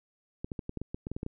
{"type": "clicks", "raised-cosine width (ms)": 3, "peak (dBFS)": -22, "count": 12, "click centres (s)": [0.445, 0.518, 0.592, 0.694, 0.773, 0.816, 0.945, 1.069, 1.116, 1.165, 1.231, 1.264], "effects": []}